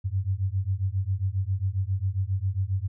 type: beating tone pair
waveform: sine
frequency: 92.5 / 99.9 Hz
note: F#2 / G2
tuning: 0 / +33 cents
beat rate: 7.4 Hz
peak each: -27 dBFS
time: 0.04-2.88 s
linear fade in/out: 20 ms
effects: none